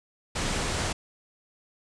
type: low-pass noise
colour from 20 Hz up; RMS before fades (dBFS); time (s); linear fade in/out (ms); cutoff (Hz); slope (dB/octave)
pink; -29; 0.35-0.93; 10; 9300; 48
effects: none